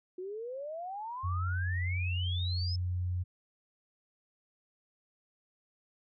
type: exponential sweep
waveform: sine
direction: up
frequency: 356.8 to 5274 Hz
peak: -37 dBFS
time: 0.18-2.76 s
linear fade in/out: 5 ms
type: tone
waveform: sine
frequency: 90 Hz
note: F#2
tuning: 47 cents flat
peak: -30 dBFS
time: 1.23-3.24 s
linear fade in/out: 20 ms
effects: none